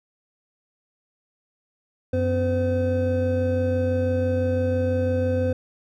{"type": "tone cluster", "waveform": "triangle", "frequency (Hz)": [92.9, 252.7, 512], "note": ["F#2", "B3", "C5"], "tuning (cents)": [7, 40, -38], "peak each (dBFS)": [-22, -25, -21], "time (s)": [2.13, 5.53], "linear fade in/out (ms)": 5, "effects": []}